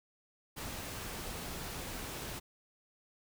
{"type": "noise", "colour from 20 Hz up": "pink", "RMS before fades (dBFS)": -42, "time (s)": [0.56, 2.4], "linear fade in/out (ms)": 20, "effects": []}